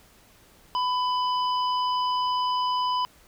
harmonic tone, 999 Hz, B5, 20 cents sharp, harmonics 1 / 3 / 5, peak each -23 / -33 / -37 dBFS, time 0.75-3.05 s, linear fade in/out 0 ms, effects pink hiss -56 dBFS RMS until 3.27 s

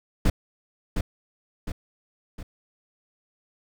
brown noise with echo, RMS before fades -18 dBFS, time 0.25-0.3 s, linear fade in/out 5 ms, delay 710 ms, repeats 3, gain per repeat -6 dB, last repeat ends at 2.43 s, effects none

